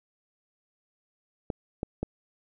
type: clicks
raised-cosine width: 2 ms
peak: -16 dBFS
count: 3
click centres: 1.502 / 1.831 / 2.03 s
effects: none